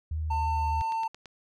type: tone with vibrato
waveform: sine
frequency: 77.78 Hz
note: D#2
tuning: in tune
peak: -28 dBFS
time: 0.11-0.82 s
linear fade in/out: 5 ms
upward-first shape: triangle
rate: 3.1 Hz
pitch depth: 18 cents each way
type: tone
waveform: triangle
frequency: 898 Hz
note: A5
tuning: 35 cents sharp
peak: -25 dBFS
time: 0.3-1.08 s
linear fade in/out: 10 ms
type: click train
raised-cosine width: 0.2 ms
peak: -27 dBFS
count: 5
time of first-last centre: 0.81-1.257 s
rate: 8.94 Hz
effects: none